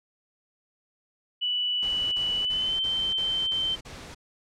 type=tone with pitch glide; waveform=sine; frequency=2960 to 3104 Hz; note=F#7 to G7; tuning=0 to -18 cents; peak=-24 dBFS; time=1.41-3.76 s; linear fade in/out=20 ms; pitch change=+82 cents; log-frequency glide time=2.38-2.8 s
type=noise bursts; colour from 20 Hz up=pink; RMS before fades=-42 dBFS; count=7; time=1.82-4.148 s; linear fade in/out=10 ms; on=300 ms; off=38 ms
effects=low-pass 7000 Hz 12 dB/octave